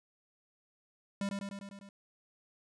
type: tone with echo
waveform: square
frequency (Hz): 198.8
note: G3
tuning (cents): +25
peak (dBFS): -33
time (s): 1.21-1.29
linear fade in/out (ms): 2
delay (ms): 100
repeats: 6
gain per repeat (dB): -3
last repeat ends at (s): 1.89
effects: resampled to 22050 Hz